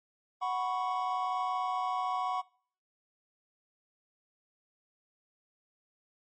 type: chord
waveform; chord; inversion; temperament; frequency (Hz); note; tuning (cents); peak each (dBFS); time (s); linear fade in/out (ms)
triangle; F# suspended fourth; none; equal; 740 / 987.8 / 1108.7; F#5 / B5 / C#6; 0 / 0 / 0; -31 / -34 / -32; 0.41-2.42; 20
effects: noise-tail reverb RT60 0.5 s tail -23 dB re dry + MP3 32 kbps